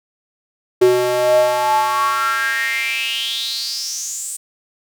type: tone with high-pass filter sweep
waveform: square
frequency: 123.6 Hz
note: B2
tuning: 2 cents sharp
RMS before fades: -18 dBFS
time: 0.81-4.37 s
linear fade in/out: 10 ms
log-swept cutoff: 380 to 8500 Hz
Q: 7.4
effects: none